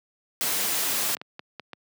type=noise; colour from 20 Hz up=white; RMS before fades=-26 dBFS; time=0.41-1.15 s; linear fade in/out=0 ms
type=clicks; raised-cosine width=0.3 ms; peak=-21 dBFS; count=6; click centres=1.094 / 1.169 / 1.215 / 1.394 / 1.597 / 1.733 s
effects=high-pass 150 Hz 12 dB/octave

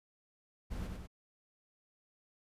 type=noise with echo; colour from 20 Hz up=brown; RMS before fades=-40 dBFS; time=0.7-0.88 s; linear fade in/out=20 ms; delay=97 ms; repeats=2; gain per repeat=-3 dB; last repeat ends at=1.074 s; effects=resampled to 32000 Hz

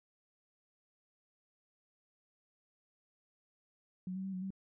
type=tone with pitch steps; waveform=sine; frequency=184.2 / 190 / 192.7 / 184.5 / 192.1 Hz; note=F#3 / F#3 / G3 / F#3 / G3; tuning=-7 / +46 / -29 / -5 / -35 cents; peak=-37 dBFS; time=4.07-4.505 s; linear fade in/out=2 ms; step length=87 ms; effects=none

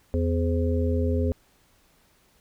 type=harmonic tone with a mistuned harmonic; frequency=83.9 Hz; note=E2; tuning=31 cents sharp; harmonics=1 / 3 / 5 / 6; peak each=-23 / -28 / -30 / -31 dBFS; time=0.14-1.32 s; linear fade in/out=0 ms; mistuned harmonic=6; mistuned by=+57 cents; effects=pink hiss -62 dBFS RMS until 2.4 s

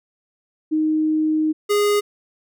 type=tone pair in turn; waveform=sine / square; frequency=311.1 / 412.6 Hz; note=D#4 / G#4; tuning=0 / -11 cents; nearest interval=perfect fourth; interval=489 cents; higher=second; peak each=-16 dBFS; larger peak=neither; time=0.71-1.53 / 1.69-2.01 s; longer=first; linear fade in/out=20 ms; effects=none

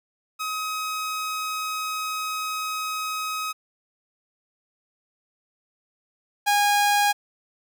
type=tone pair in turn; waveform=sawtooth; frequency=1267 / 819.8 Hz; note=D#6 / G#5; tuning=+31 / -23 cents; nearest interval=minor sixth; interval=754 cents; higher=first; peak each=-23 / -14 dBFS; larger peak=second; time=0.39-3.53 / 6.46-7.13 s; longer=first; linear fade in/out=20 ms; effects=none

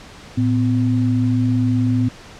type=tone pair together; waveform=sine; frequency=112.7 / 253.4 Hz; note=A2 / B3; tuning=+42 / +45 cents; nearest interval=octave + major second; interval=1403 cents; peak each=-17 dBFS; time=0.37-2.09 s; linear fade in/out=10 ms; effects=pink hiss -40 dBFS RMS until 2.39 s + low-pass 6000 Hz 12 dB/octave

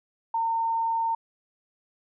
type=tone; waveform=sine; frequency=911 Hz; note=A#5; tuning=40 cents flat; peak=-23 dBFS; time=0.34-1.15 s; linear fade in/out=5 ms; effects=none

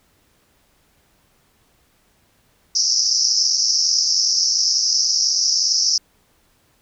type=band-pass noise; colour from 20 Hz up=white; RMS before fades=-18 dBFS; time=2.75-5.98 s; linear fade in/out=5 ms; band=5000 to 5800 Hz; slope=96 dB/octave; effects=pink hiss -60 dBFS RMS until 6.81 s

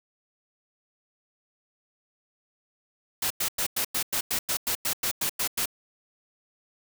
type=noise bursts; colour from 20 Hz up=white; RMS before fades=-27 dBFS; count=14; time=3.22-5.657 s; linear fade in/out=5 ms; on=84 ms; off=97 ms; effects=none

